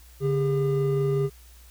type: tone pair together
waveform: triangle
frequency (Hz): 142.7 / 402.9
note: D3 / G4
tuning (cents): -49 / +48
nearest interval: octave + tritone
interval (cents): 1797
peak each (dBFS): -22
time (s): 0.2-1.3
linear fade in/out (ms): 50
effects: added 60 Hz sine -48 dBFS peak until 1.7 s + white hiss -55 dBFS RMS until 1.7 s